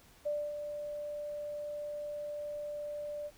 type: tone with ADSR envelope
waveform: sine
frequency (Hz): 590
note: D5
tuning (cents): +8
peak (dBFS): -30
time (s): 0.25-3.31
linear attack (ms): 17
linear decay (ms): 250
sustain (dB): -7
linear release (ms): 47
effects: pink hiss -61 dBFS RMS until 3.37 s